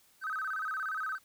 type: tone with vibrato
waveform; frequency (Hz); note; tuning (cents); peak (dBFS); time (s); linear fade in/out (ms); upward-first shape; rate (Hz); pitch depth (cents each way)
triangle; 1396.9; F6; 0; -29; 0.21-1.19; 50; square; 17; 170
effects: tanh soft clip ceiling -30 dBFS + white hiss -65 dBFS RMS until 1.24 s